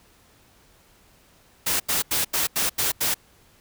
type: noise bursts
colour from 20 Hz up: white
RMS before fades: -23 dBFS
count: 7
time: 1.66-3.144 s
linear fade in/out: 10 ms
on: 140 ms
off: 84 ms
effects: pink hiss -57 dBFS RMS until 3.6 s